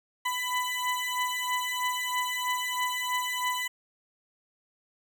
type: beating tone pair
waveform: 20% pulse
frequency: 996 / 999.1 Hz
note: B5 / B5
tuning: +14 / +20 cents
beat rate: 3.1 Hz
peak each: -26 dBFS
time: 0.25-3.68 s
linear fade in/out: 10 ms
effects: none